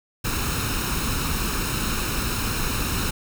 pink noise with comb filter, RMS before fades -25 dBFS, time 0.24-3.11 s, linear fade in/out 10 ms, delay 0.75 ms, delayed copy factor +0.6, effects none

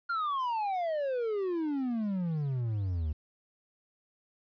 triangle exponential sweep, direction down, 1418 to 73.42 Hz, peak -27 dBFS, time 0.09-3.13 s, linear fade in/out 10 ms, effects resampled to 11025 Hz + 11-bit

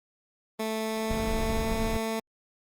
15% pulse tone with pitch glide, 220 to 222.9 Hz, A3 to A3, 0 to +23 cents, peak -22 dBFS, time 0.59-2.2 s, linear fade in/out 10 ms, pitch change +23 cents, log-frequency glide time 0.8-1.74 s
brown noise, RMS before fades -31 dBFS, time 1.1-1.97 s, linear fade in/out 5 ms
effects Opus 32 kbps

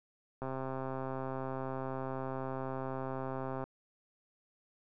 click train, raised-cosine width 1 ms, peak -25 dBFS, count 426, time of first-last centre 0.42-3.64 s, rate 132 Hz, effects none

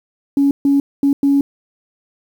sine tone bursts at uneven times, 279.8 Hz, C#4, 16 cents sharp, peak -9 dBFS, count 4, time 0.37-0.51 / 0.65-0.8 / 1.03-1.13 / 1.23-1.41 s, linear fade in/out 2 ms, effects tanh soft clip ceiling -5 dBFS + 7-bit

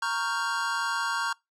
square chord, G half-diminished seventh, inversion first, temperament equal, 932.3 / 1108.7 / 1396.9 / 1568 Hz, Bb5 / Db6 / F6 / G6, 0 / 0 / 0 / 0 cents, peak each -33 dBFS, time 0.02-1.33 s, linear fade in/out 5 ms, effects noise-tail reverb RT60 0.2 s tail -25 dB re dry + low-pass 8000 Hz 12 dB/octave

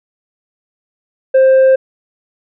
sine tone with tanh clipping, 527 Hz, C5, 12 cents sharp, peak -6 dBFS, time 1.34-1.76 s, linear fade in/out 10 ms, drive 3 dB, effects none

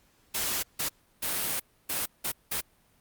white noise bursts at uneven times, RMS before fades -30 dBFS, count 6, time 0.34-0.63 / 0.79-0.89 / 1.22-1.6 / 1.89-2.06 / 2.24-2.32 / 2.51-2.61 s, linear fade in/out 10 ms, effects pink hiss -65 dBFS RMS until 3 s + Opus 48 kbps

